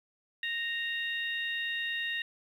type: harmonic tone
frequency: 929 Hz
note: A#5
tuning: 6 cents flat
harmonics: 2 / 3 / 4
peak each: -33 / -37 / -39 dBFS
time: 0.43-2.22 s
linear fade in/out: 2 ms
effects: 10-bit